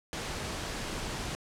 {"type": "noise", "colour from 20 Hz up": "pink", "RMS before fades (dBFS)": -36, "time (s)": [0.13, 1.35], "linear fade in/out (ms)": 0, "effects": ["low-pass 8000 Hz 12 dB/octave"]}